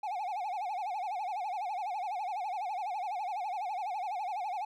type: tone with vibrato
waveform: triangle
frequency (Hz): 784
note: G5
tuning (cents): 0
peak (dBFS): -31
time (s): 0.03-4.65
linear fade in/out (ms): 5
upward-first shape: sine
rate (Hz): 12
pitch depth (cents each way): 180
effects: none